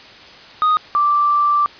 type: tone pair in turn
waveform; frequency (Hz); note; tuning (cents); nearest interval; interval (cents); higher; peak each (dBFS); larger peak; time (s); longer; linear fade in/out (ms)
triangle / sine; 1243 / 1173.2; D#6 / D6; -2 / -2; minor second; 100; first; -10 / -12; first; 0.62-0.77 / 0.95-1.66; second; 0
effects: white hiss -40 dBFS RMS until 1.79 s + resampled to 11025 Hz